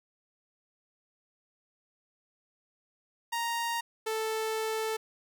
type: tone pair in turn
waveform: sawtooth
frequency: 933 / 440.3 Hz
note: A#5 / A4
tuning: +1 / +1 cents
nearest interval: octave + minor second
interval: 1300 cents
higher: first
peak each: -26 dBFS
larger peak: neither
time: 3.32-3.81 / 4.06-4.97 s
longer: second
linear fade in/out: 10 ms
effects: none